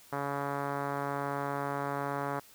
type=tone with low-pass filter; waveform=5% pulse; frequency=141.1 Hz; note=C#3; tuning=31 cents sharp; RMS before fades=-34 dBFS; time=0.12-2.4 s; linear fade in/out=10 ms; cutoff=1200 Hz; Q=1.1; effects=white hiss -57 dBFS RMS until 2.54 s